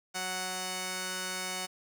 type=tone pair together; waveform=5% pulse; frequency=185.14 / 740 Hz; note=F#3 / F#5; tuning=+1 / 0 cents; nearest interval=2 octaves; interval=2399 cents; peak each=-27 / -24 dBFS; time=0.14-1.67 s; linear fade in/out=20 ms; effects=none